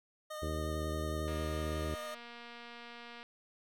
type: tone with vibrato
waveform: 25% pulse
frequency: 613 Hz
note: D#5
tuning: 26 cents flat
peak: -37 dBFS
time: 0.3-2.15 s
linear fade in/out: 10 ms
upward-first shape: sine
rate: 11 Hz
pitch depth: 15 cents each way
type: harmonic tone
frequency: 77.78 Hz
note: D#2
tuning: in tune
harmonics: 1 / 2 / 3 / 4 / 5 / 6 / 7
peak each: -37 / -44 / -48 / -43 / -44 / -48 / -50 dBFS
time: 0.42-1.95 s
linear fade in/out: 5 ms
type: click train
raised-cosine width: 0.3 ms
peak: -34 dBFS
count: 463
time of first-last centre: 1.28-3.229 s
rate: 237 Hz
effects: none